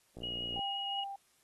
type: click train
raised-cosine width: 2 ms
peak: -33 dBFS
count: 26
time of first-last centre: 0.17-0.592 s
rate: 59.2 Hz
type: tone with vibrato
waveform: sine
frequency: 2888 Hz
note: F#7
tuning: 43 cents flat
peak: -36 dBFS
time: 0.23-1.04 s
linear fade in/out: 5 ms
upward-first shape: triangle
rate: 5.7 Hz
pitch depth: 8 cents each way
type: tone with tremolo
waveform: sine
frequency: 792 Hz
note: G5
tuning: 18 cents sharp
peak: -36 dBFS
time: 0.56-1.16 s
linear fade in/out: 5 ms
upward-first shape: sine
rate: 2.9 Hz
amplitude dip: 40%
effects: white hiss -70 dBFS RMS until 1.43 s + AAC 32 kbps